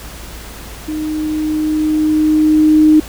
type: tone with level ramp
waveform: sine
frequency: 308.3 Hz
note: D#4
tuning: 16 cents flat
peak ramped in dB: -18 to -4 dBFS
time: 0.88-3 s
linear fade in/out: 5 ms
effects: added 55 Hz sine -33 dBFS peak until 3.08 s + pink hiss -33 dBFS RMS until 3.08 s